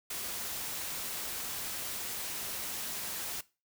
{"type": "noise", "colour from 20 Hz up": "white", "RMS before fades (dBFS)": -38, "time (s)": [0.1, 3.41], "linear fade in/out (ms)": 5, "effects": ["noise-tail reverb RT60 0.3 s tail -20 dB re dry"]}